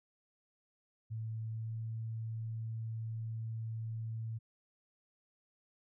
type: tone with pitch glide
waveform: sine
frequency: 111.3 to 112.33 Hz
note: A2 to A2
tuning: +20 to +36 cents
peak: -37 dBFS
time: 1.1-4.39 s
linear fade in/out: 20 ms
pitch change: +16 cents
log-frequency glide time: 1.5-1.74 s
effects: none